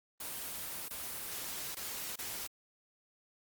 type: noise with dropouts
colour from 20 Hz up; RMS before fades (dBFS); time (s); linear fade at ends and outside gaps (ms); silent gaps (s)
white; -41; 0.2-2.47; 5; 0.885-0.906 / 1.749-1.767 / 2.158-2.187
effects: Opus 24 kbps